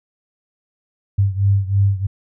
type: beating tone pair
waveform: sine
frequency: 98 / 101.1 Hz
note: G2 / G#2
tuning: 0 / -46 cents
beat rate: 3.1 Hz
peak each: -15 / -18 dBFS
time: 1.18-2.07 s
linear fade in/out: 10 ms
effects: none